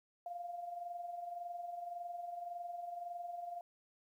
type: tone with amplitude modulation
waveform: sine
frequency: 698.5 Hz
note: F5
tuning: in tune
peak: -39 dBFS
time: 0.26-3.61 s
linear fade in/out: 2 ms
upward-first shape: sine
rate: 21.8 Hz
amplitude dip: 55%
effects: 12-bit